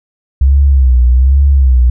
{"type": "tone with vibrato", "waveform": "sine", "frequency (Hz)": 65.41, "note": "C2", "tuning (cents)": 0, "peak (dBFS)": -4, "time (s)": [0.41, 1.9], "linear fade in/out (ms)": 5, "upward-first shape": "sine", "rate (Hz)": 1.2, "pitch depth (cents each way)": 120, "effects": []}